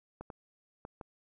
clicks, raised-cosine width 1 ms, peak -29 dBFS, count 4, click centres 0.21 / 0.302 / 0.851 / 1.012 s, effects none

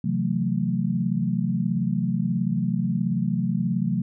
sine chord, F# half-diminished seventh, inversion second, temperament just, 133.2 / 166.5 / 185 / 222 Hz, C3 / E3 / F#3 / A3, +31 / +18 / 0 / +16 cents, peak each -28 / -28 / -25 / -27 dBFS, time 0.04-4.02 s, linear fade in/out 5 ms, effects none

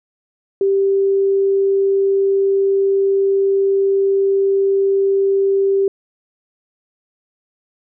sine tone, 392 Hz, G4, in tune, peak -12 dBFS, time 0.61-5.88 s, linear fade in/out 2 ms, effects none

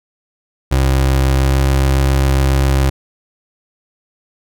30% pulse tone with pitch glide, 66.5 to 67.31 Hz, C2 to C2, +29 to +50 cents, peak -8 dBFS, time 0.71-2.9 s, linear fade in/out 10 ms, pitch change +21 cents, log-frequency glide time 1.3-1.65 s, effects none

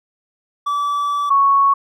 triangle / sine tone pair in turn, 1154 / 1108.6 Hz, D6 / C#6, -31 / 0 cents, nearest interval minor second, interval 69 cents, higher first, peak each -15 / -10 dBFS, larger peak second, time 0.66-1.3 / 1.3-1.74 s, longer first, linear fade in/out 10 ms, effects none

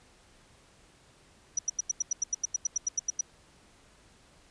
sine tone bursts, 5870 Hz, F#8, 15 cents flat, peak -24 dBFS, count 16, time 1.57-3.21 s, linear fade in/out 5 ms, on 20 ms, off 88 ms, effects pink hiss -60 dBFS RMS until 4.5 s + resampled to 22050 Hz

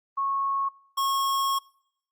sine / square tone pair in turn, 1098 / 1091.7 Hz, C#6 / C#6, -17 / -27 cents, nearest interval unison, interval 10 cents, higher first, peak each -24 dBFS, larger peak neither, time 0.17-0.69 / 0.97-1.59 s, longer second, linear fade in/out 10 ms, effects noise-tail reverb RT60 0.7 s tail -24 dB re dry + Opus 32 kbps

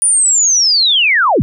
sine linear sweep, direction down, 9620 to 82 Hz, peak -8 dBFS, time 0.02-1.42 s, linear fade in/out 0 ms, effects none

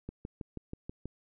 click train, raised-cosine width 3 ms, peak -26 dBFS, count 7, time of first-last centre 0.09-1.056 s, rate 6.21 Hz, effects none

